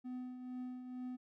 triangle tone with tremolo, 251.6 Hz, B3, 32 cents sharp, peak -38 dBFS, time 0.04-1.17 s, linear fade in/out 20 ms, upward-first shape triangle, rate 2.2 Hz, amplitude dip 55%, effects none

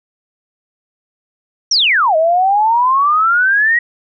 sine exponential two-way sweep, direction down then up, 5890 to 622.3 to 1924 Hz, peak -9 dBFS, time 1.71-3.79 s, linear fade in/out 5 ms, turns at 2.16 s, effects none

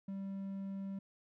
triangle tone, 195.1 Hz, G3, 8 cents flat, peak -37 dBFS, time 0.08-0.99 s, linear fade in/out 5 ms, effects none

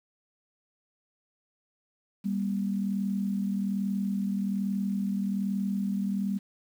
sine tone pair together, 197.2 / 238.4 Hz, G3 / A#3, +11 / +39 cents, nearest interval minor third, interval 328 cents, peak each -27 / -34 dBFS, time 2.24-6.39 s, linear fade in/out 20 ms, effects 9-bit

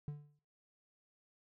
triangle tone with exponential decay, 146.83 Hz, D3, in tune, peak -34 dBFS, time 0.08-0.39 s, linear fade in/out 0 ms, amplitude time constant 66 ms, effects noise-tail reverb RT60 0.3 s tail -17 dB re dry

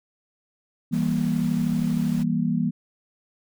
sine chord, E diminished, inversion none, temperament just, 164.81 / 197.78 / 237.3 Hz, E3 / G3 / Bb3, 0 / +16 / +31 cents, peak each -25 / -26 / -24 dBFS, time 0.91-2.71 s, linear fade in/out 20 ms
pink noise, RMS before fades -42 dBFS, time 0.92-2.24 s, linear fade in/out 20 ms
effects none

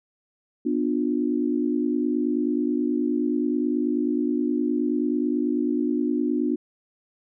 sine chord, B diminished, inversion none, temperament just, 246.9 / 296.3 / 355.6 Hz, B3 / D4 / F4, 0 / +15 / +31 cents, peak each -25 / -24 / -28 dBFS, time 0.65-6.56 s, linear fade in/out 10 ms, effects none

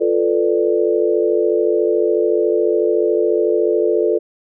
sine chord, B half-diminished seventh, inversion second, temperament equal with one note detuned, 349.2 / 440 / 493.9 / 590.7 Hz, F4 / A4 / B4 / D5, 0 / 0 / 0 / +10 cents, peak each -18 / -16 / -21 / -22 dBFS, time 0-4.19 s, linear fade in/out 20 ms, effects none

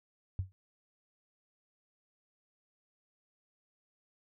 sine tone with exponential decay, 94 Hz, F#2, 28 cents sharp, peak -27 dBFS, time 0.39-0.52 s, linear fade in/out 0 ms, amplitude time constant 28 ms, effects none

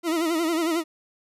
40% pulse tone with vibrato, 328.9 Hz, E4, 4 cents flat, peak -21 dBFS, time 0.03-0.84 s, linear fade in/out 50 ms, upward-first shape sine, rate 11 Hz, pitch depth 93 cents each way, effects resampled to 32000 Hz

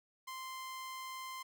sawtooth tone, 1043 Hz, C6, 6 cents flat, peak -39 dBFS, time 0.27-1.43 s, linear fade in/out 10 ms, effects 12-bit

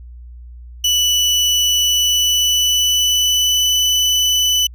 30% pulse tone with pitch glide, 2966 to 2990 Hz, F#7 to F#7, +4 to +17 cents, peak -10 dBFS, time 0.84-4.67 s, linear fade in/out 5 ms, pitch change +13 cents, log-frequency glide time 1.77-3.72 s, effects added 60 Hz sine -33 dBFS peak until 4.74 s + resampled to 32000 Hz

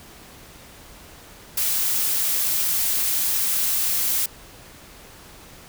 blue noise, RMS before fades -22 dBFS, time 1.57-4.26 s, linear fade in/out 5 ms, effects pink hiss -45 dBFS RMS until 5.68 s

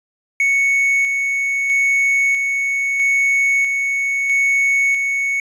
triangle tone with tremolo, 2217 Hz, C#7, in tune, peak -11 dBFS, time 0.4-5.4 s, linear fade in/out 2 ms, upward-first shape square, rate 0.77 Hz, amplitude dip 35%, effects resampled to 24000 Hz

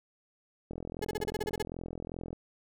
click train, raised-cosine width 2 ms, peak -26 dBFS, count 70, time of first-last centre 0.71-2.33 s, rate 42.6 Hz
35% pulse tone bursts, 424.9 Hz, G#4, 40 cents sharp, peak -29 dBFS, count 10, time 1.02-1.623 s, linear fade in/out 5 ms, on 27 ms, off 37 ms
effects none

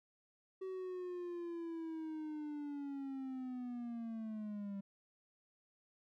triangle linear sweep, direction down, 380.3 to 196 Hz, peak -39 dBFS, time 0.61-4.81 s, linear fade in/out 10 ms, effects none

